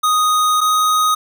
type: tone pair in turn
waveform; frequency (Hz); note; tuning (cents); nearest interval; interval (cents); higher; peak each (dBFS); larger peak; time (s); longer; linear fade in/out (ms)
square; 1244.5 / 1250.8; D#6 / D#6; 0 / +9; unison; 9; second; -13; neither; 0.03-0.61 / 0.61-1.15; first; 10
effects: none